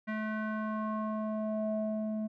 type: tone with low-pass filter sweep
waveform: square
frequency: 216.1 Hz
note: A3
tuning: 31 cents flat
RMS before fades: -34 dBFS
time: 0.07-2.28 s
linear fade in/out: 20 ms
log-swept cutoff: 1900 to 460 Hz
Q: 3.5
effects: none